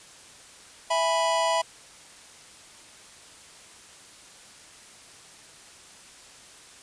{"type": "chord", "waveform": "square", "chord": "E major", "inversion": "none", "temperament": "equal", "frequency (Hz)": [659.3, 830.6, 987.8], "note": ["E5", "G#5", "B5"], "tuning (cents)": [0, 0, 0], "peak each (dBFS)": [-26, -32, -26], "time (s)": [0.9, 1.62], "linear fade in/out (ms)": 10, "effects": ["white hiss -49 dBFS RMS until 6.82 s", "resampled to 22050 Hz"]}